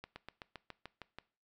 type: slowing click train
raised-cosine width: 0.3 ms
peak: -29 dBFS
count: 9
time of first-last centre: 0.04-1.186 s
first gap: 120 ms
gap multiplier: 1.05
effects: noise-tail reverb RT60 0.4 s tail -20 dB re dry